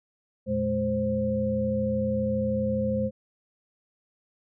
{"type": "tone cluster", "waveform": "sine", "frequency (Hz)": [84.3, 116.8, 211.2, 524], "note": ["E2", "A#2", "G#3", "C5"], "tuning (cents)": [39, 4, 29, 2], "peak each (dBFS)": [-36, -33, -27, -27], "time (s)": [0.46, 3.11], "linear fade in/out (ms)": 50, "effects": []}